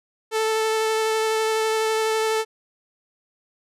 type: tone with vibrato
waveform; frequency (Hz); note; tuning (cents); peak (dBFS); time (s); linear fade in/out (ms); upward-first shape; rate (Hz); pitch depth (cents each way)
sawtooth; 440; A4; 0; -16; 0.31-2.45; 50; sine; 12; 10
effects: low-pass 11000 Hz 12 dB/octave